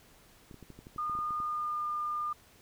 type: clicks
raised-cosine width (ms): 3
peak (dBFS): -35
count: 12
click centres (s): 0.512 / 0.543 / 0.627 / 0.703 / 0.79 / 0.869 / 0.962 / 1.097 / 1.152 / 1.189 / 1.307 / 1.402
type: tone with pitch glide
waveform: sine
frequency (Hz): 1219 to 1206.4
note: D#6 to D6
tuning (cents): -36 to +46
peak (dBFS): -31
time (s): 0.98-2.33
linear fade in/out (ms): 5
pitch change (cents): -18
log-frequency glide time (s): 1.42-1.86
effects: pink hiss -60 dBFS RMS until 2.61 s